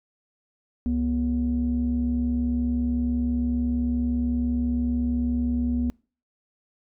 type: tone pair together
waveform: sine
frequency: 68.15 / 242.2 Hz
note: C#2 / B3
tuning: -29 / -34 cents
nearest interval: octave + minor seventh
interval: 2195 cents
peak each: -26 / -22 dBFS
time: 0.86-5.9 s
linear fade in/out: 0 ms
effects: noise-tail reverb RT60 0.4 s tail -26 dB re dry + tanh soft clip ceiling -16 dBFS